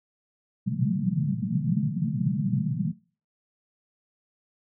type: band-pass noise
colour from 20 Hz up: pink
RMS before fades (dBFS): -26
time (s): 0.66-2.93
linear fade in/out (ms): 20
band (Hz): 120 to 220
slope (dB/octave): 96
effects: noise-tail reverb RT60 0.4 s tail -21 dB re dry